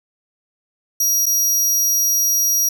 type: tone with dropouts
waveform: sawtooth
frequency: 5740 Hz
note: F8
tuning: 47 cents sharp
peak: -12 dBFS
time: 1-2.69 s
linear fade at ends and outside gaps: 5 ms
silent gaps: 1.258-1.264 s
effects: none